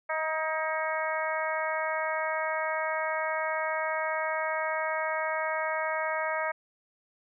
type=harmonic tone with a mistuned harmonic; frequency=314.9 Hz; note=D#4; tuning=21 cents sharp; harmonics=2 / 3 / 4 / 5 / 6 / 7; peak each=-32 / -34 / -35 / -36 / -37 / -37 dBFS; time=0.09-6.52 s; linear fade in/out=10 ms; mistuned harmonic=5; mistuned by=+29 cents; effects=none